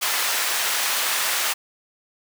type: high-pass noise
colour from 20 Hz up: pink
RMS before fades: -23 dBFS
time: 0.01-1.54 s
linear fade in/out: 20 ms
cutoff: 1100 Hz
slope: 12 dB/octave
effects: none